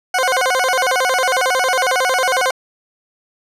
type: tone with vibrato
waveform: 20% pulse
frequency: 619 Hz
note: D#5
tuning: 9 cents flat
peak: -9 dBFS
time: 0.14-2.51 s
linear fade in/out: 5 ms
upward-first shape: square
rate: 11 Hz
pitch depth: 300 cents each way
effects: low-pass 11000 Hz 12 dB/octave